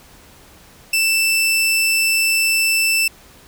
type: tone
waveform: sawtooth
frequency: 2659 Hz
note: E7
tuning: 14 cents sharp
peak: -11 dBFS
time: 0.93-3.08 s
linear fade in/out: 5 ms
effects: pink hiss -46 dBFS RMS until 3.47 s